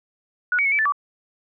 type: tone with pitch steps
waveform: sine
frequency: 1463 / 2251 / 2190 / 2306 / 1758 / 1152 Hz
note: F#6 / C#7 / C#7 / D7 / A6 / D6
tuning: -20 / +26 / -22 / -32 / -2 / -34 cents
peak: -17 dBFS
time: 0.52-0.922 s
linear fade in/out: 2 ms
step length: 67 ms
effects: none